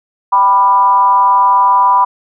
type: tone with frequency modulation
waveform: sine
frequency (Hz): 988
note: B5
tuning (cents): 0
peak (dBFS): -6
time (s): 0.32-2.05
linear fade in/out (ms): 10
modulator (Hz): 203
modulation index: 0.57
effects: none